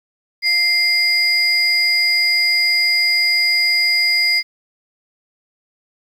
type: tone pair together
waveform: sine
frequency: 2093 / 4893 Hz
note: C7 / D#8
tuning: 0 / -30 cents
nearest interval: octave + minor third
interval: 1470 cents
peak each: -14 dBFS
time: 0.42-4.43 s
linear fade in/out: 50 ms
effects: tanh soft clip ceiling -9 dBFS + 8-bit